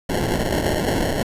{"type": "noise with sample-and-hold", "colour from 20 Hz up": "white", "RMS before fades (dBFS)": -21, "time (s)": [0.09, 1.23], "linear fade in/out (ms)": 5, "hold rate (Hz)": 1225, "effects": ["resampled to 32000 Hz"]}